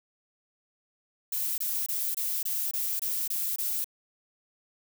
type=noise bursts; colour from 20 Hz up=violet; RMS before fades=-30 dBFS; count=9; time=1.32-3.844 s; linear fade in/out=5 ms; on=260 ms; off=23 ms; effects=none